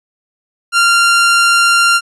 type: tone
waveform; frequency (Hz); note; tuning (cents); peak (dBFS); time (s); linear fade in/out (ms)
sawtooth; 1387; F6; -12; -4; 0.72-2.01; 50
effects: resampled to 24000 Hz